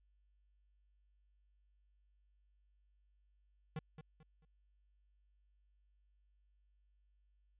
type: tone with echo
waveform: square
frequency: 155.56 Hz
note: D#3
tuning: in tune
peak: -40 dBFS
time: 3.76-3.79 s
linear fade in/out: 2 ms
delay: 220 ms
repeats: 3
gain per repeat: -10 dB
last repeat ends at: 4.45 s
effects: added 50 Hz sine -70 dBFS peak until 7.59 s + resampled to 8000 Hz